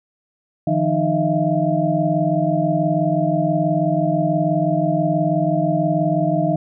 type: tone cluster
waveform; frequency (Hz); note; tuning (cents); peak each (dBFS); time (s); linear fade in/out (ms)
sine; 152.8 / 171.5 / 307.4 / 638 / 684; D#3 / F3 / D#4 / D#5 / F5; -31 / -31 / -21 / +43 / -36; -22; 0.67-6.56; 5
effects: none